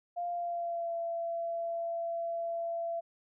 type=tone with pitch glide; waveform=sine; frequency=698.5 to 674.7 Hz; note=F5 to E5; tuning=0 to +40 cents; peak=-32 dBFS; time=0.16-3.01 s; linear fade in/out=20 ms; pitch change=-60 cents; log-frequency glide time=0.29-0.94 s; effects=none